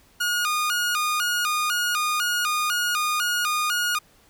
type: tone with vibrato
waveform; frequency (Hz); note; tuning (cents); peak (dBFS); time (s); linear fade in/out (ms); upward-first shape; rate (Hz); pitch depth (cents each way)
sawtooth; 1327; E6; +11; -18; 0.2-3.99; 10; square; 2; 140
effects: pink hiss -57 dBFS RMS until 4.29 s